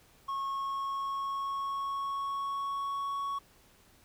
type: tone with pitch glide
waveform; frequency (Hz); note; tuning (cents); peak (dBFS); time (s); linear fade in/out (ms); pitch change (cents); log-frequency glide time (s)
triangle; 1093 to 1114.7; C#6 to C#6; -25 to +9; -30; 0.28-3.39; 10; +34; 0.48-3.21
effects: pink hiss -62 dBFS RMS until 4.04 s